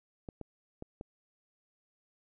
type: clicks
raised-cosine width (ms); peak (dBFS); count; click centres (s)
2; -28; 4; 0.288 / 0.413 / 0.824 / 1.011
effects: none